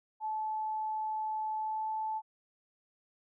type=tone with pitch glide; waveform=sine; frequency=867 to 872.5 Hz; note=A5 to A5; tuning=-26 to -15 cents; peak=-32 dBFS; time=0.2-2.22 s; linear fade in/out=50 ms; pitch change=+11 cents; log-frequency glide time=1.57-1.88 s; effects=none